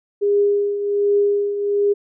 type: tone with tremolo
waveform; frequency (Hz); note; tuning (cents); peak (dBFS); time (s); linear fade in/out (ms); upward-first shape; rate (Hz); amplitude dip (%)
sine; 406.9; G#4; -35; -12; 0.21-1.94; 20; triangle; 1.3; 65
effects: none